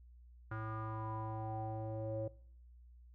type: tone with low-pass filter sweep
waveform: square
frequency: 110 Hz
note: A2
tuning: in tune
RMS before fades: -41 dBFS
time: 0.51-2.28 s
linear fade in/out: 5 ms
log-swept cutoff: 1400 to 530 Hz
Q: 6.6
effects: noise-tail reverb RT60 0.6 s tail -21 dB re dry + added 60 Hz sine -56 dBFS peak until 3.14 s